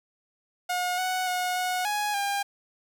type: tone with pitch steps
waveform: sawtooth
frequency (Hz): 720 / 740 / 726 / 731 / 833 / 803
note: F#5 / F#5 / F#5 / F#5 / G#5 / G5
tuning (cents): -47 / 0 / -33 / -21 / +5 / +41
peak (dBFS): -22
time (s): 0.69-2.43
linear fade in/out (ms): 10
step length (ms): 290
effects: none

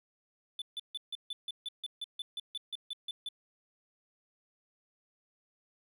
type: tone bursts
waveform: triangle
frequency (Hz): 3500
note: A7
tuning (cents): -10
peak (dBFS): -34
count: 16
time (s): 0.59-3.288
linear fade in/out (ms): 2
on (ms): 28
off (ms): 150
effects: none

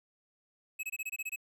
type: tone bursts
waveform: square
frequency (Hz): 2571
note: E7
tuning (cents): -44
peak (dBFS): -35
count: 9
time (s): 0.79-1.361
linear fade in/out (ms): 10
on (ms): 43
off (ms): 23
effects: none

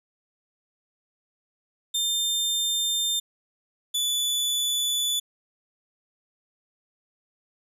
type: tone pair in turn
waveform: sawtooth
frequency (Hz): 3600 / 3470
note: A7 / A7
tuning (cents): +39 / -25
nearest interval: minor second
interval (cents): 64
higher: first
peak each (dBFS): -20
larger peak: neither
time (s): 1.94-3.2 / 3.94-5.2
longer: neither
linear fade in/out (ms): 10
effects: resampled to 32000 Hz

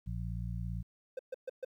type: harmonic tone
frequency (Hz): 57.8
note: A#1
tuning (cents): -14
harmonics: 1 / 2 / 3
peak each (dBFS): -38 / -39 / -42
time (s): 0.06-0.83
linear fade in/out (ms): 20
type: tone bursts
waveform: triangle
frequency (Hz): 516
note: C5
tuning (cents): -24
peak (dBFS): -33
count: 4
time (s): 1.17-1.648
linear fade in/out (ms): 5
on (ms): 22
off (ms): 130
effects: 12-bit

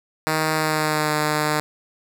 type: tone with pitch glide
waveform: 5% pulse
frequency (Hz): 156.8 to 151.72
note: D#3 to D#3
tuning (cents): +14 to -43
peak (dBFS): -8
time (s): 0.27-1.6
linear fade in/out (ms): 0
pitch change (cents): -57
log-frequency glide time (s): 0.54-1.13
effects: none

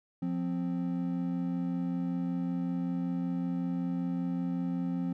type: tone pair together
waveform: triangle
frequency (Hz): 176.32 / 261.6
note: F3 / C4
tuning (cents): +17 / 0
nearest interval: perfect fifth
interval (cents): 683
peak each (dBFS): -30 / -31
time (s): 0.22-5.13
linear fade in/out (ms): 5
effects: none

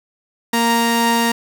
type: tone pair together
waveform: sawtooth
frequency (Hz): 232.4 / 932.3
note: A#3 / A#5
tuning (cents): -5 / 0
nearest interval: 2 octaves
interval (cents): 2405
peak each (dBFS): -13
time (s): 0.53-1.32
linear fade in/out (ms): 5
effects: none

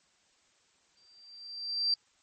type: tone with exponential growth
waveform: sine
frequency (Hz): 4700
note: D8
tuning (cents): +1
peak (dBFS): -23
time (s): 0.97-1.94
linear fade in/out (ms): 2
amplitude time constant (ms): 210
effects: white hiss -68 dBFS RMS until 2.22 s + MP3 32 kbps

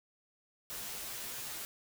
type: noise with comb filter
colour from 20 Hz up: white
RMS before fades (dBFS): -42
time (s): 0.7-1.65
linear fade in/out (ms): 0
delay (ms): 11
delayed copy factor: -0.8
effects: none

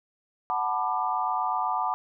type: chord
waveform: sine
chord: B minor seventh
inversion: second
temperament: equal with one note detuned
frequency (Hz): 740 / 880 / 987.8 / 1189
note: F#5 / A5 / B5 / D6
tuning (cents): 0 / 0 / 0 / +21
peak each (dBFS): -30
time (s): 0.5-1.94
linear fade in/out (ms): 0
effects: none

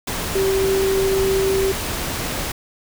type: tone in noise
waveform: sine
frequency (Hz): 386.3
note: G4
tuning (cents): -25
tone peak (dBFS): -16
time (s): 0.35-1.72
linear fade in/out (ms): 5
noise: pink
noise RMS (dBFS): -25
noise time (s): 0.07-2.52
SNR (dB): +6
effects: none

